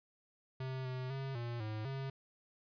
square tone with pitch steps, 130.9 / 128.5 / 135.1 / 118.8 / 108.1 / 135.1 Hz, C3 / C3 / C#3 / A#2 / A2 / C#3, +1 / -31 / -44 / +33 / -30 / -44 cents, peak -39 dBFS, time 0.6-2.1 s, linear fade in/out 5 ms, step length 250 ms, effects resampled to 11025 Hz

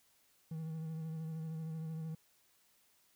triangle tone with vibrato, 160 Hz, D#3, 49 cents sharp, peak -37 dBFS, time 0.51-2.15 s, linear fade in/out 5 ms, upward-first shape sine, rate 13 Hz, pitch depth 29 cents each way, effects white hiss -71 dBFS RMS until 3.15 s

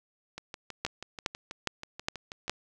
two click trains, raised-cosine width 0.2 ms, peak -11 / -22 dBFS, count 5 / 14, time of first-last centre 0.85-2.496 / 0.38-2.48 s, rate 2.43 / 6.19 Hz, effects none

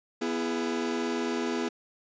40% pulse chord, E major, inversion second, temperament equal with one note detuned, 246.9 / 335.4 / 415.3 Hz, B3 / E4 / G#4, 0 / +30 / 0 cents, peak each -31 / -32 / -32 dBFS, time 0.21-1.69 s, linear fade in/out 10 ms, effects resampled to 16000 Hz

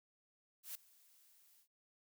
blue noise with ADSR envelope, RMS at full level -44 dBFS, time 0.63-1.68 s, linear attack 120 ms, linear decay 4 ms, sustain -24 dB, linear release 87 ms, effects none

